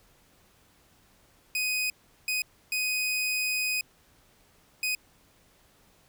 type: tone bursts at uneven times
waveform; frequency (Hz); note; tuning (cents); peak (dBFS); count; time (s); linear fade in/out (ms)
sawtooth; 2500; D#7; +8; -23; 4; 1.55-1.9 / 2.28-2.42 / 2.72-3.81 / 4.83-4.95; 2
effects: pink hiss -62 dBFS RMS until 6.08 s